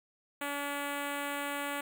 5% pulse tone with notch filter, 285.4 Hz, D4, 49 cents flat, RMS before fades -36 dBFS, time 0.41-1.81 s, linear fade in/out 5 ms, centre 4900 Hz, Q 0.62, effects 10-bit

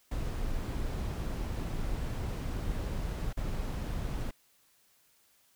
brown noise with dropouts, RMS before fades -34 dBFS, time 0.11-4.31 s, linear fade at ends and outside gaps 5 ms, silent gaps 3.329-3.37 s, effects white hiss -67 dBFS RMS until 5.55 s

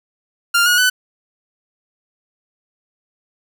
sawtooth tone with pitch steps, 1396.9 / 1447.8 / 1500.6 Hz, F6 / F#6 / F#6, 0 / -38 / +24 cents, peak -8 dBFS, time 0.54-0.9 s, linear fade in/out 10 ms, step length 120 ms, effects none

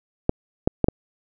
clicks, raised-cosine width 2 ms, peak -3 dBFS, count 4, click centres 0.294 / 0.675 / 0.843 / 0.885 s, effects none

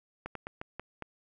slowing click train, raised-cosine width 0.5 ms, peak -23 dBFS, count 6, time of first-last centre 0.26-1.023 s, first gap 93 ms, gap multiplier 1.25, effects none

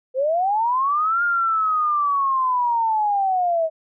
sine linear two-way sweep, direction up then down, 498.4 to 1419 to 631 Hz, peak -17 dBFS, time 0.14-3.7 s, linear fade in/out 50 ms, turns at 1.23 s, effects none

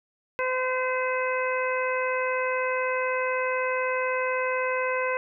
harmonic tone, 512 Hz, C5, 38 cents flat, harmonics 1 / 2 / 3 / 4 / 5, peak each -27 / -30 / -32 / -33 / -34 dBFS, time 0.39-5.17 s, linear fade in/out 0 ms, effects none

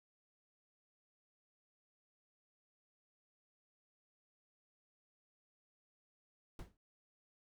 brown noise with exponential decay, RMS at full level -43 dBFS, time 6.59-6.77 s, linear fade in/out 2 ms, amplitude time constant 37 ms, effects none

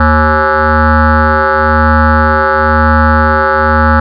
sine tone with frequency modulation, 697 Hz, F5, 4 cents flat, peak -4 dBFS, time 0-4 s, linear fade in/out 5 ms, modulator 155 Hz, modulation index 5.5, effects tanh soft clip ceiling -2 dBFS

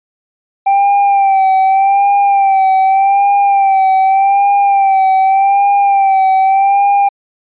triangle tone with vibrato, 784 Hz, G5, in tune, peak -5 dBFS, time 0.66-7.09 s, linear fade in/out 10 ms, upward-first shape sine, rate 0.84 Hz, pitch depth 46 cents each way, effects resampled to 8000 Hz

